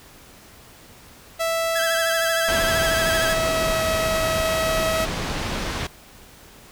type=tone with pitch glide; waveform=sawtooth; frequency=659.3 to 644.2 Hz; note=E5 to E5; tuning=0 to -40 cents; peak=-17 dBFS; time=1.39-5.06 s; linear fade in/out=20 ms; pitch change=-40 cents; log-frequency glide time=2.58-3.81 s
type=tone with vibrato; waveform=sawtooth; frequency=1629 Hz; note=G#6; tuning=34 cents flat; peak=-20 dBFS; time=1.75-3.34 s; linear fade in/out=10 ms; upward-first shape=sine; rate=13 Hz; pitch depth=71 cents each way
type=low-pass noise; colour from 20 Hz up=pink; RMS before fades=-27 dBFS; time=2.48-5.87 s; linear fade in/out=5 ms; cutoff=5400 Hz; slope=12 dB/octave
effects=pink hiss -47 dBFS RMS until 6.71 s